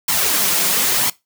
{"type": "noise with flanger", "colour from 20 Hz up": "white", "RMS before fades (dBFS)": -17, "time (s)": [0.08, 1.1], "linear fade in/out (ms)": 5, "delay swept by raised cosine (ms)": [0.91, 5.91], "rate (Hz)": 0.99, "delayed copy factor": 0.55, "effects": ["noise-tail reverb RT60 0.2 s tail -20 dB re dry", "high-pass 100 Hz 12 dB/octave"]}